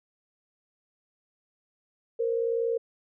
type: tone pair together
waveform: sine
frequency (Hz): 462.6 / 523.3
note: A#4 / C5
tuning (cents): -13 / 0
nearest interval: major second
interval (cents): 213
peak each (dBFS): -25 / -32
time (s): 2.19-2.78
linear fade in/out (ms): 10
effects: none